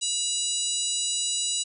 harmonic tone with a mistuned harmonic, 983 Hz, B5, 8 cents flat, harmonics 3 / 4 / 5 / 6 / 7 / 8 / 9, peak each -34 / -30 / -40 / -38 / -32 / -30 / -34 dBFS, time 0.01-1.64 s, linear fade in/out 20 ms, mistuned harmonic 3, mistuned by -49 cents, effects none

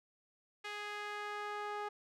sawtooth tone with band-pass filter sweep, 415.3 Hz, G#4, in tune, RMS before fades -42 dBFS, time 0.64-1.89 s, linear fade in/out 10 ms, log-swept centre 2300 to 990 Hz, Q 1.2, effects none

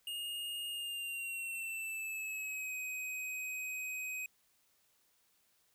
square tone with pitch glide, 2845 to 2520 Hz, F7 to D#7, +31 to +21 cents, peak -39 dBFS, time 0.07-4.26 s, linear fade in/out 2 ms, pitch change -210 cents, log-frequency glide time 0.7-2.73 s, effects white hiss -73 dBFS RMS until 5.74 s

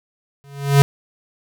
square tone with exponential growth, 140.5 Hz, C#3, 24 cents sharp, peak -6 dBFS, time 0.44-0.82 s, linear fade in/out 0 ms, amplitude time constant 81 ms, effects none

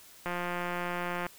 click train, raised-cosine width 0.5 ms, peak -19 dBFS, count 178, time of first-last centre 0.26-1.266 s, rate 176 Hz, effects white hiss -54 dBFS RMS until 1.38 s

